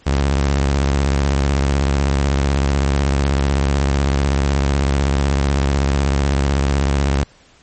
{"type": "tone with vibrato", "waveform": "sawtooth", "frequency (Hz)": 69.3, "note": "C#2", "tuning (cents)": 0, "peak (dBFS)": -10, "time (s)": [0.06, 7.24], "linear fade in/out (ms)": 10, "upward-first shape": "sine", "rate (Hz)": 16, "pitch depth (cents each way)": 120, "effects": ["pink hiss -50 dBFS RMS until 7.62 s", "MP3 32 kbps"]}